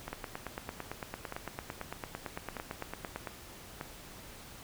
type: two click trains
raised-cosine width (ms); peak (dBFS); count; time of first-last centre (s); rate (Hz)
0.5; -22 / -23; 29 / 4; 0.13-3.273 / 0.08-3.811; 8.91 / 0.804
effects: pink hiss -50 dBFS RMS until 4.63 s